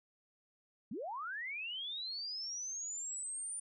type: linear sweep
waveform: sine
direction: up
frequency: 172.1 to 9310 Hz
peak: -39 dBFS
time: 0.91-3.6 s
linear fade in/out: 5 ms
effects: none